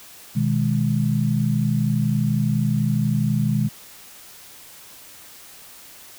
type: chord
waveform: sine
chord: G# minor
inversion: first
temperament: equal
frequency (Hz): 123.47 / 155.56 / 207.7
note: B2 / D#3 / G#3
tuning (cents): 0 / 0 / 0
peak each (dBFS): -22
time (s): 0.35-3.69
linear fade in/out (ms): 20
effects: white hiss -44 dBFS RMS until 6.18 s